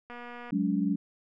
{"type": "click train", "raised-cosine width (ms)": 0.5, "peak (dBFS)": -29, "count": 99, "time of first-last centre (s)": [0.1, 0.507], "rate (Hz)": 241}
{"type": "chord", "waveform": "sine", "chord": "F# suspended second", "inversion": "none", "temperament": "equal with one note detuned", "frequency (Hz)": [185, 207.7, 284.2], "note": ["F#3", "G#3", "C#4"], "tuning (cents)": [0, 0, 43], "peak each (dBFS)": -29, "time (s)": [0.52, 0.96], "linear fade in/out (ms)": 10}
{"effects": []}